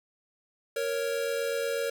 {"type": "tone pair together", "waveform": "square", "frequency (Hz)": [466.2, 554.4], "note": ["A#4", "C#5"], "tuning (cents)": [0, 0], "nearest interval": "minor third", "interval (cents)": 300, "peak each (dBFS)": [-31, -32], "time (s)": [0.76, 1.9], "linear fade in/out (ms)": 5, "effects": []}